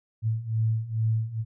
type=beating tone pair; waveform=sine; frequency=110 / 112.3 Hz; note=A2 / A2; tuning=0 / +36 cents; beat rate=2.3 Hz; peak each=-28 / -25 dBFS; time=0.22-1.45 s; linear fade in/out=50 ms; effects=none